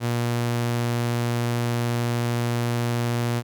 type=tone; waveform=sawtooth; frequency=119.1 Hz; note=A#2; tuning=38 cents sharp; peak=-18 dBFS; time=0-3.43 s; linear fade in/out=50 ms; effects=none